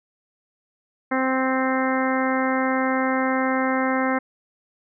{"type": "harmonic tone", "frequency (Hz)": 261.6, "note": "C4", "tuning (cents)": 0, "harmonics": [1, 2, 3, 4, 5, 6, 7, 8], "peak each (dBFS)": [-23, -26, -28, -29, -30, -31, -31, -32], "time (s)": [1.11, 4.19], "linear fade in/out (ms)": 10, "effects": []}